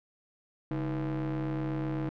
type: ring-modulated tone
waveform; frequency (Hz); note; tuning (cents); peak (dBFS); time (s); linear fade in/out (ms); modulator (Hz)
square; 87.31; F2; 0; -28; 0.71-2.09; 0; 228
effects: low-pass 2000 Hz 12 dB/octave